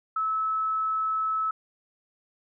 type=tone; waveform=sine; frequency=1300 Hz; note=E6; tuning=24 cents flat; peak=-24 dBFS; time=0.16-1.51 s; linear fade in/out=5 ms; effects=none